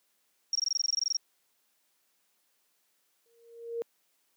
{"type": "tone bursts", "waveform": "sine", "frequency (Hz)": 5588, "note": "F8", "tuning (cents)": 0, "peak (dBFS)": -25, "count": 15, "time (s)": [0.53, 1.169], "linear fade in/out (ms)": 2, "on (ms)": 23, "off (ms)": 21}
{"type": "tone with exponential growth", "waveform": "sine", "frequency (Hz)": 465.4, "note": "A#4", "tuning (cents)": -3, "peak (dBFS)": -28, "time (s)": [3.26, 3.82], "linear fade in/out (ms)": 0, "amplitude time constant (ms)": 120}
{"effects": ["white hiss -73 dBFS RMS until 4.36 s", "high-pass 200 Hz 12 dB/octave"]}